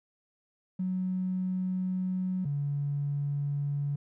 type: tone pair in turn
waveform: triangle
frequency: 185 / 143.03 Hz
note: F#3 / D3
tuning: 0 / -45 cents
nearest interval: major third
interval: 445 cents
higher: first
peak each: -24 dBFS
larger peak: neither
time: 0.79-2.45 / 2.45-3.96 s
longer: first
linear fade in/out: 10 ms
effects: tanh soft clip ceiling -26 dBFS